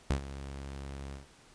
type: tone with ADSR envelope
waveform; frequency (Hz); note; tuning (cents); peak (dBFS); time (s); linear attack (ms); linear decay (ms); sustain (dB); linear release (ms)
sawtooth; 68.7; C#2; -15; -21; 0.1-1.27; 5; 94; -15; 140
effects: pink hiss -59 dBFS RMS until 1.54 s + resampled to 22050 Hz